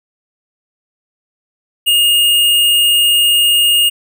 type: tone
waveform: square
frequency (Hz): 2845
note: F7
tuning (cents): +31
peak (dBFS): -9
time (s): 1.86-3.9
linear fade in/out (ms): 20
effects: none